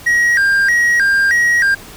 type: tone with vibrato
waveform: triangle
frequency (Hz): 1742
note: A6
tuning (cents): -18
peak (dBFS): -8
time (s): 0.06-1.75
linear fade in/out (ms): 10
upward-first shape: square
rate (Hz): 1.6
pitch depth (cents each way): 150
effects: pink hiss -36 dBFS RMS until 1.96 s